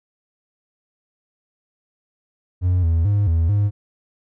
triangle tone with pitch steps, 90.4 / 82.6 / 102.3 / 82.4 / 102.7 Hz, F#2 / E2 / G#2 / E2 / G#2, -40 / +4 / -26 / 0 / -19 cents, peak -12 dBFS, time 2.61-3.71 s, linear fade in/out 50 ms, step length 220 ms, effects tanh soft clip ceiling -8 dBFS

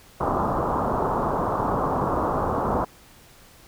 white low-pass noise, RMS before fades -24 dBFS, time 0.2-2.85 s, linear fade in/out 10 ms, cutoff 1200 Hz, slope 48 dB/octave, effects pink hiss -51 dBFS RMS until 3.67 s

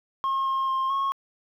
sine tone with pitch steps, 1076 / 1070 / 1061 / 1092 Hz, C6 / C6 / C6 / C#6, +48 / +38 / +24 / -26 cents, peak -20 dBFS, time 0.24-1.12 s, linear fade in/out 0 ms, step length 220 ms, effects tanh soft clip ceiling -22 dBFS + 10-bit

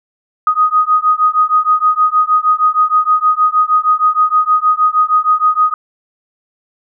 sine beating tone pair, 1244.5 / 1250.9 Hz, D#6 / D#6, 0 / +9 cents, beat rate 6.4 Hz, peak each -12 dBFS, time 0.47-5.74 s, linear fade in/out 2 ms, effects none

